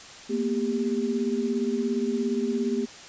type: tone cluster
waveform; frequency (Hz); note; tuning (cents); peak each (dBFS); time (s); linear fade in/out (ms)
sine; 226.9 / 244.1 / 398.3; A#3 / B3 / G4; -47 / -20 / +28; -28; 0.29-2.86; 20
effects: white hiss -44 dBFS RMS until 3.08 s + resampled to 16000 Hz